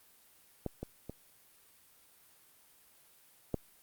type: clicks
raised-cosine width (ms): 2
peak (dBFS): -21 / -25 / -27 / -18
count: 4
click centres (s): 0.663 / 0.83 / 1.096 / 3.543
effects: white hiss -63 dBFS RMS until 3.82 s + Opus 32 kbps